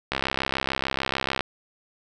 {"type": "click train", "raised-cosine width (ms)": 0.3, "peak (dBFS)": -8, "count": 87, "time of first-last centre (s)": [0.12, 1.407], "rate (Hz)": 66.8, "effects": []}